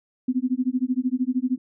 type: tone with tremolo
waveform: sine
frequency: 254.2 Hz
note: C4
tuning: 50 cents flat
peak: -17 dBFS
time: 0.28-1.58 s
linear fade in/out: 5 ms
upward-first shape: sine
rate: 13 Hz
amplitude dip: 100%
effects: none